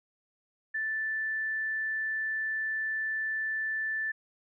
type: tone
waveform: sine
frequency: 1760 Hz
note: A6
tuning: in tune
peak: -29 dBFS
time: 0.74-4.12 s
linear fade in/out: 10 ms
effects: none